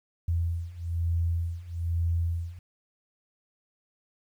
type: beating tone pair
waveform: sine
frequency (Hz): 83.8 / 84.9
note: E2 / F2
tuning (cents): +29 / -48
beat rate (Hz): 1.1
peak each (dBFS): -30 / -28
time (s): 0.28-2.59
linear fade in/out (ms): 5
effects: 10-bit